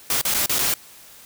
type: noise with dropouts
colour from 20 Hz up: white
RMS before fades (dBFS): -21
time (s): 0.1-0.74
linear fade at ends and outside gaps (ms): 2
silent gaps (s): 0.214-0.251 / 0.34-0.345 / 0.461-0.494 / 0.586-0.59
effects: white hiss -46 dBFS RMS until 1.25 s